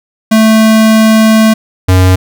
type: tone pair in turn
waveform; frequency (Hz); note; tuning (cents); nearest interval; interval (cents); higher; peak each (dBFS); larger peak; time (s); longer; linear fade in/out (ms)
square; 220 / 92.5; A3 / F#2; 0 / 0; octave + minor third; 1500; first; -4; neither; 0.31-1.54 / 1.88-2.16; first; 10
effects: none